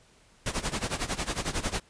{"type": "noise with tremolo", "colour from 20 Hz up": "pink", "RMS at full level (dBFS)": -28, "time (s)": [0.46, 1.8], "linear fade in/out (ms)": 2, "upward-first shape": "sine", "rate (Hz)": 11, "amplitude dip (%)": 85, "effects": ["pink hiss -60 dBFS RMS until 1.89 s", "resampled to 22050 Hz"]}